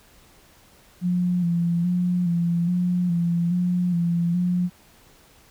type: tone with vibrato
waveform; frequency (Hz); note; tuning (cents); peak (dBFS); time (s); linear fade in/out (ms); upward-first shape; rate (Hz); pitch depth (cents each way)
sine; 174.61; F3; 0; -19; 1.01-4.7; 50; square; 1.2; 37
effects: pink hiss -54 dBFS RMS until 5.5 s